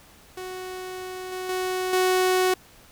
sawtooth tone with level steps, 370 Hz, F#4, in tune, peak -29 / -26 / -21 / -15 dBFS, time 0.37-2.54 s, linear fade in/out 5 ms, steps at 1.32 / 1.49 / 1.93 s, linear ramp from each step 2 ms, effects pink hiss -52 dBFS RMS until 2.91 s

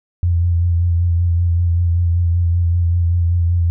sine tone with vibrato, 86.1 Hz, F2, 24 cents flat, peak -12 dBFS, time 0.23-3.7 s, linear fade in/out 0 ms, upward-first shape sine, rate 5.2 Hz, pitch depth 33 cents each way, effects none

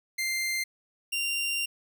sawtooth tone pair in turn, 2093 / 2775 Hz, C7 / F7, 0 / -12 cents, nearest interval perfect fourth, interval 488 cents, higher second, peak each -24 dBFS, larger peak neither, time 0.18-0.64 / 1.12-1.66 s, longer second, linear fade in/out 10 ms, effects none

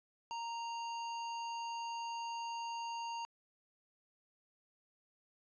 square tone, 930 Hz, A#5, 4 cents flat, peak -40 dBFS, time 0.31-3.25 s, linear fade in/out 0 ms, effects resampled to 16000 Hz

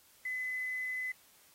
sine tone with quantisation, 2017 Hz, B6, 36 cents sharp, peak -34 dBFS, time 0.25-1.12 s, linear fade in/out 5 ms, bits 9, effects white hiss -63 dBFS RMS until 1.54 s + AAC 48 kbps

